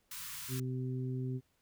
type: band-stop noise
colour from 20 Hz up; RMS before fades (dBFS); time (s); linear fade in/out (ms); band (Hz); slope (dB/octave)
white; -44; 0.11-0.6; 5; 190 to 940; 96
type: harmonic tone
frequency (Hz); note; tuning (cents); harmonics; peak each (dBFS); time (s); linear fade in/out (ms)
128.5; C3; -31; 1 / 2 / 3; -35 / -41 / -45; 0.48-1.41; 50
effects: pink hiss -75 dBFS RMS until 1.61 s